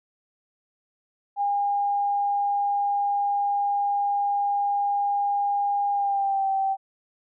sine tone with pitch glide, 810 to 776.6 Hz, G#5 to G5, -43 to -16 cents, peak -21 dBFS, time 1.36-6.77 s, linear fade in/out 50 ms, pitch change -73 cents, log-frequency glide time 5.92-6.48 s, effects none

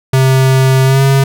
square tone with pitch glide, 132.1 to 136.21 Hz, C3 to C#3, +17 to -30 cents, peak -7 dBFS, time 0.13-1.24 s, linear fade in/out 5 ms, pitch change +53 cents, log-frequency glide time 0.84-1.02 s, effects none

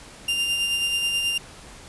40% pulse tone with tremolo, 2794 Hz, F7, in tune, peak -19 dBFS, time 0.28-1.38 s, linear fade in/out 5 ms, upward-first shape sine, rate 9.3 Hz, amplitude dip 35%, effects pink hiss -44 dBFS RMS until 1.88 s + resampled to 24000 Hz

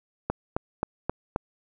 click train, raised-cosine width 1 ms, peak -11 dBFS, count 5, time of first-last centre 0.3-1.361 s, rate 3.77 Hz, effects none

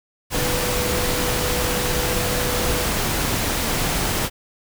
sine tone in noise, 493.9 Hz, B4, in tune, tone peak -27 dBFS, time 0.31-2.88 s, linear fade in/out 50 ms, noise pink, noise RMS -22 dBFS, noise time 0.3-4.3 s, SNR -8 dB, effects none

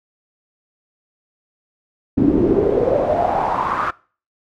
brown noise with band-pass filter sweep, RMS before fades -17 dBFS, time 2.17-3.91 s, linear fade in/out 10 ms, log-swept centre 270 to 1300 Hz, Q 5.7, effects noise-tail reverb RT60 0.4 s tail -23 dB re dry

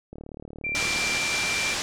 click train, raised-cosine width 2 ms, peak -26 dBFS, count 39, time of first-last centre 0.13-1.149 s, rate 37.3 Hz
sine tone, 2359 Hz, D7, 7 cents sharp, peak -26 dBFS, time 0.64-1.74 s, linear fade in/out 5 ms
white low-pass noise, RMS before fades -29 dBFS, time 0.75-1.82 s, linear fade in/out 0 ms, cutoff 6900 Hz, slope 24 dB/octave
effects none

